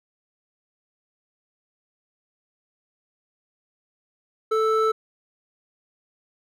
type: tone pair together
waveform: triangle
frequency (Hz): 440 / 1318.5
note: A4 / E6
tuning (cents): 0 / 0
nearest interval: octave + perfect fifth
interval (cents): 1900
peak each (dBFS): -18 / -21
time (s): 4.51-4.92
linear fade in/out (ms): 10
effects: none